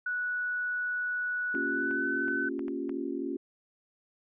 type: tone with pitch glide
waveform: sine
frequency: 1473 to 1512.7 Hz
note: F#6 to F#6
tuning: -8 to +38 cents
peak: -29 dBFS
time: 0.06-2.49 s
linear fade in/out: 5 ms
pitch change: +46 cents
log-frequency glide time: 1.61-2.09 s
type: chord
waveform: sine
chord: G half-diminished seventh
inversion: first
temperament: equal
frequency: 233.1 / 277.2 / 349.2 / 392 Hz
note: Bb3 / Db4 / F4 / G4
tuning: 0 / 0 / 0 / 0 cents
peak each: -40 / -34 / -36 / -40 dBFS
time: 1.54-3.37 s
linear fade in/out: 5 ms
type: clicks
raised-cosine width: 0.5 ms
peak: -31 dBFS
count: 6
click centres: 1.55 / 1.911 / 2.282 / 2.593 / 2.682 / 2.894 s
effects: none